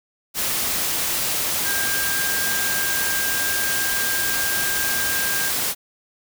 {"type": "tone in noise", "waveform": "sine", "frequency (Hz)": 1600, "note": "G6", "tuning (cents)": 35, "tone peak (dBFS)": -25, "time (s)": [1.63, 5.52], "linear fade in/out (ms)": 50, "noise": "white", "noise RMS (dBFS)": -23, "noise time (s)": [0.34, 5.75], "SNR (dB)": -5, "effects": []}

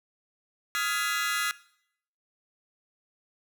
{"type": "chord", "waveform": "sawtooth", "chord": "F half-diminished seventh", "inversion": "third", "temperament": "just", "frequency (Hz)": [1257.2, 1396.9, 1676.3, 2012], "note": ["Eb6", "F6", "Ab6", "Cb7"], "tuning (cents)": [18, 0, 16, 32], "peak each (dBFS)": [-29, -28, -28, -30], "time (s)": [0.75, 1.51], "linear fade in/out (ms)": 0, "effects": ["noise-tail reverb RT60 0.7 s tail -20 dB re dry"]}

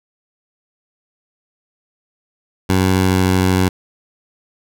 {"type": "tone with pitch glide", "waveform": "15% pulse", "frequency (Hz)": [93.6, 92.85], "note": ["F#2", "F#2"], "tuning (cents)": [20, 7], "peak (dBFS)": -6, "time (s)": [2.69, 3.69], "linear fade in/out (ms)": 10, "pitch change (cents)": -13, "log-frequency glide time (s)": [2.98, 3.18], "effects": []}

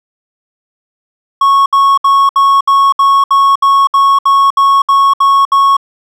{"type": "tone bursts", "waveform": "triangle", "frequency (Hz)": 1103, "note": "C#6", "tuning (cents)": -9, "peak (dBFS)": -3, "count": 14, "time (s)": [1.41, 5.768], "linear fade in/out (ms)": 5, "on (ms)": 250, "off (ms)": 66, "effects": []}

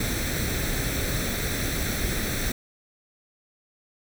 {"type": "noise with comb filter", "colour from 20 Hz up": "pink", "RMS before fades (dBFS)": -27, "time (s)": [0, 2.52], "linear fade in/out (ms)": 5, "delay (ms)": 0.51, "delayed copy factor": 0.65, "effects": []}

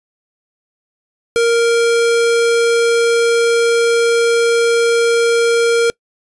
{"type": "tone", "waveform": "square", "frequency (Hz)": 466.2, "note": "A#4", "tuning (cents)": 0, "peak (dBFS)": -11, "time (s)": [1.36, 5.9], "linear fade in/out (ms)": 0, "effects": ["noise-tail reverb RT60 0.1 s tail -26 dB re dry", "resampled to 24000 Hz"]}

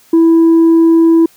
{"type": "tone with tanh clipping", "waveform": "sine", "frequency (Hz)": 329.6, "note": "E4", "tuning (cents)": 0, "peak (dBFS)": -5, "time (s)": [0.13, 1.26], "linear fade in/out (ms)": 5, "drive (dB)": 1, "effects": ["white hiss -47 dBFS RMS until 1.36 s"]}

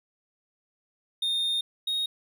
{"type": "tone pair in turn", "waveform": "triangle", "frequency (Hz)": [3661, 3736], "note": ["A#7", "A#7"], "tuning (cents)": [-32, 3], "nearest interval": "unison", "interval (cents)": 35, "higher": "second", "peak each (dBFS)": [-23, -24], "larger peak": "first", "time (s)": [[1.22, 1.61], [1.87, 2.06]], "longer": "first", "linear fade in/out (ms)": 5, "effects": []}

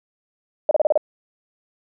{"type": "tone bursts", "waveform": "sine", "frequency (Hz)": 608, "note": "D#5", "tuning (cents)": -40, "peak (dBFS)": -12, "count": 6, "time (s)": [0.69, 0.976], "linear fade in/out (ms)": 2, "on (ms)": 21, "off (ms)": 32, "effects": []}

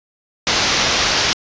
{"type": "low-pass noise", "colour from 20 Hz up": "white", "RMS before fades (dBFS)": -17, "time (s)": [0.47, 1.33], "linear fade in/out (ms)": 0, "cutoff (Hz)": 6100, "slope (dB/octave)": 48, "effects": ["resampled to 16000 Hz"]}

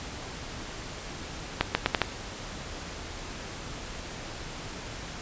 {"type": "accelerating click train", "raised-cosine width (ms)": 0.3, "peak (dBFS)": -5, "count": 5, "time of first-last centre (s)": [1.61, 2.017], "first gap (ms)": 140, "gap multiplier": 0.79, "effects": ["pink hiss -39 dBFS RMS until 5.21 s", "resampled to 16000 Hz"]}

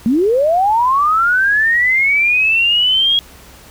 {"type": "linear sweep", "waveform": "sine", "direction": "up", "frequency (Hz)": [211.6, 3310], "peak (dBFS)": -10, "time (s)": [0.06, 3.19], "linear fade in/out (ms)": 0, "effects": ["added 64 Hz sine -45 dBFS peak until 3.7 s", "pink hiss -41 dBFS RMS until 3.7 s"]}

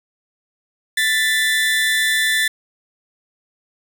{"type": "tone pair together", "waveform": "30% pulse", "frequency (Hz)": [1762.4, 1991], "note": ["A6", "B6"], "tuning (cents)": [2, 14], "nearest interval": "major second", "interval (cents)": 212, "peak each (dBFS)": [-14, -19], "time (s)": [0.97, 2.48], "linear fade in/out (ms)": 5, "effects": []}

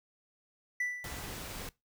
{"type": "tone with exponential decay", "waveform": "triangle", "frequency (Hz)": 1975.5, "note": "B6", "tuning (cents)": 0, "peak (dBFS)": -27, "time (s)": [0.8, 1.36], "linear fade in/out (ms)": 5, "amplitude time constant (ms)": 120}
{"type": "noise", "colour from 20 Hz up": "pink", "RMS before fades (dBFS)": -42, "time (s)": [1.04, 1.69], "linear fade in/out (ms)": 2}
{"effects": ["noise-tail reverb RT60 0.2 s tail -20 dB re dry"]}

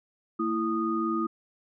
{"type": "tone cluster", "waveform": "sine", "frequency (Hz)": [227, 331.4, 1236], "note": ["A#3", "E4", "D#6"], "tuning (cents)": [-46, 9, -12], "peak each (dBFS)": [-31, -28, -30], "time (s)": [0.39, 1.27], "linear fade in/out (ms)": 10, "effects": []}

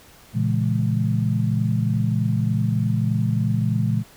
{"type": "chord", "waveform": "sine", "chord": "A# half-diminished seventh", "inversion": "none", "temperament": "just", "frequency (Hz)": [116.54, 139.85, 167.82, 209.8], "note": ["A#2", "C#3", "E3", "G#3"], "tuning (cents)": [0, 16, 31, 18], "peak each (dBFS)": [-21, -26, -25, -25], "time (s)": [0.33, 4.04], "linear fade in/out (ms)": 50, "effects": ["pink hiss -49 dBFS RMS until 4.16 s"]}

